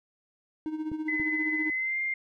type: tone with tremolo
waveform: triangle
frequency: 311.1 Hz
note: D#4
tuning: in tune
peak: -26 dBFS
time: 0.66-1.7 s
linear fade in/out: 0 ms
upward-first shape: sine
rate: 15 Hz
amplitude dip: 65%
type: clicks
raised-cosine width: 3 ms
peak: -25 / -28 dBFS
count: 2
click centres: 0.917 / 1.199 s
type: tone with pitch glide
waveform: sine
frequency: 2022 to 2108 Hz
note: B6 to C7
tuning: +40 to +12 cents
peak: -27 dBFS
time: 1.08-2.14 s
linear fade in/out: 5 ms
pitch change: +72 cents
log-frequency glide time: 1.68-1.98 s
effects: none